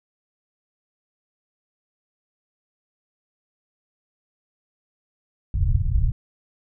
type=low-pass noise; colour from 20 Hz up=pink; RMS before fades=-20 dBFS; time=5.54-6.12 s; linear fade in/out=2 ms; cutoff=130 Hz; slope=48 dB/octave; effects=none